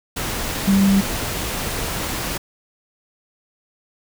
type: tone in noise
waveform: sine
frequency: 196 Hz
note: G3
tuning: in tune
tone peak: -12 dBFS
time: 0.67-1.01 s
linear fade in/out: 10 ms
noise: pink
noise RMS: -25 dBFS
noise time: 0.16-2.38 s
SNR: +10 dB
effects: none